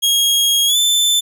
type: tone with pitch glide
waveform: sawtooth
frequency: 3276 to 3531 Hz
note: G#7 to A7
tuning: -24 to +5 cents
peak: -9 dBFS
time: 0.02-1.21 s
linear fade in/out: 20 ms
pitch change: +129 cents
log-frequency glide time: 0.66-0.78 s
effects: none